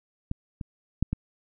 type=clicks; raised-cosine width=5 ms; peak=-17 / -21 / -10 / -14 dBFS; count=4; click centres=0.314 / 0.612 / 1.026 / 1.13 s; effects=none